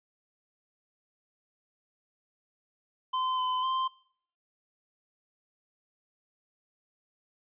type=tone with pitch steps; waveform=square; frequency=1029 / 1017 / 1043 Hz; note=C6 / C6 / C6; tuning=-29 / -50 / -6 cents; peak=-28 dBFS; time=3.13-3.88 s; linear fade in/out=10 ms; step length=250 ms; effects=noise-tail reverb RT60 0.6 s tail -22 dB re dry + resampled to 8000 Hz